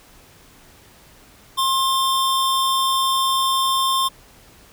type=tone pair together; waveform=square; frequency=1062 / 3566 Hz; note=C6 / A7; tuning=+25 / +22 cents; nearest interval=octave + major sixth; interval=2097 cents; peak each=-19 / -23 dBFS; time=1.57-4.09 s; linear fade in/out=20 ms; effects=pink hiss -49 dBFS RMS until 4.72 s